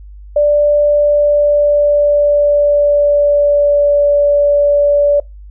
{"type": "tone with pitch glide", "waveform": "sine", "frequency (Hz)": [587.3, 577.9], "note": ["D5", "D5"], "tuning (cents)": [0, -28], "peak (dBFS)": -7, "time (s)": [0.36, 5.2], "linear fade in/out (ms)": 5, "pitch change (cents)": -28, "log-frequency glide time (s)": [0.78, 4.04], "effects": ["noise-tail reverb RT60 0.2 s tail -24 dB re dry", "added 50 Hz sine -31 dBFS peak until 5.5 s"]}